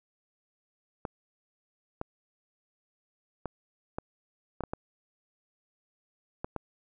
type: clicks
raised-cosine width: 1 ms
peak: -19 dBFS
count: 9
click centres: 1.052 / 2.014 / 3.457 / 3.985 / 4.607 / 4.637 / 4.735 / 6.445 / 6.563 s
effects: none